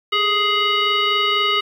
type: tone with frequency modulation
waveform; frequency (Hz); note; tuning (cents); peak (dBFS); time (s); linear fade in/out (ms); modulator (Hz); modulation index
sine; 2093; C7; 0; -15; 0.12-1.61; 10; 842; 1.7
effects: 8-bit